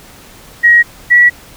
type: tone pair in turn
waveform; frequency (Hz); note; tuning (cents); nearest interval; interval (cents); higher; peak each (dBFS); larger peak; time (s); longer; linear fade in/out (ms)
sine; 1896 / 1938.1; A#6 / B6; +29 / -33; unison; 38; second; -3; neither; 0.63-0.83 / 1.1-1.3; neither; 20
effects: pink hiss -38 dBFS RMS until 1.56 s